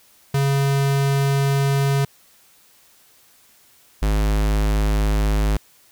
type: tone pair in turn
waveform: square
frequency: 138.59 / 52.09 Hz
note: C#3 / G#1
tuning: 0 / +6 cents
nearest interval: octave + perfect fourth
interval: 1694 cents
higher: first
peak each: -17 dBFS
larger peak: neither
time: 0.34-2.05 / 4.02-5.57 s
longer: first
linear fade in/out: 5 ms
effects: white hiss -54 dBFS RMS until 5.91 s